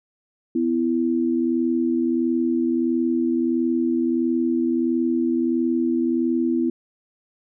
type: tone pair together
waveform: sine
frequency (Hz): 251.3 / 332.8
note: B3 / E4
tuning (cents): +30 / +17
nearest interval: perfect fourth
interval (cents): 487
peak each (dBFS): -21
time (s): 0.55-6.7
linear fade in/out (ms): 5
effects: none